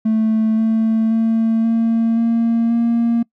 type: tone with pitch steps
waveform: triangle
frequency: 220 / 222.6 / 225.1 / 227.8 / 230.4 / 233.1 Hz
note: A3 / A3 / A3 / A#3 / A#3 / A#3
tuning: 0 / +20 / +40 / -40 / -20 / 0 cents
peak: -10 dBFS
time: 0.05-3.23 s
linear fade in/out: 10 ms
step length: 530 ms
effects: noise-tail reverb RT60 0.1 s tail -25 dB re dry + tanh soft clip ceiling -8 dBFS